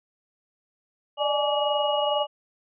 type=tone cluster; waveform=sine; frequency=588 / 610 / 843 / 1154 / 2896 Hz; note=D5 / D#5 / G#5 / D6 / F#7; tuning=+2 / -34 / +26 / -31 / -38 cents; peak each=-25 / -31 / -27 / -32 / -29 dBFS; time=1.17-2.27 s; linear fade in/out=50 ms; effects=none